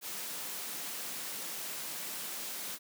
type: high-pass noise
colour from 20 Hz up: white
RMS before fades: -40 dBFS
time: 0.01-2.79 s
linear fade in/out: 50 ms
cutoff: 140 Hz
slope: 48 dB/octave
effects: none